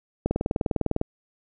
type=click train; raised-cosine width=2 ms; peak=-10 dBFS; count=16; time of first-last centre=0.26-1.014 s; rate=19.9 Hz; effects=none